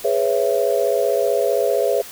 sine chord, C# minor seventh, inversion second, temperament just, 415.8 / 498.9 / 554.4 / 665.2 Hz, G#4 / B4 / C#5 / E5, +2 / +17 / 0 / +16 cents, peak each -21 / -21 / -21 / -22 dBFS, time 0.04-2.02 s, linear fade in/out 10 ms, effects white hiss -37 dBFS RMS until 2.11 s

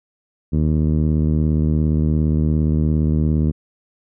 10% pulse tone with low-pass filter, 77.3 Hz, D#2, 11 cents flat, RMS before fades -17 dBFS, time 0.52-3.52 s, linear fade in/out 20 ms, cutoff 210 Hz, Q 0.9, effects none

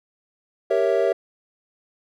triangle chord, G diminished seventh, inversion none, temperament equal, 392 / 466.2 / 554.4 / 659.3 Hz, G4 / Bb4 / Db5 / Fb5, 0 / 0 / 0 / 0 cents, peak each -21 dBFS, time 0.7-1.13 s, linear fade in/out 10 ms, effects none

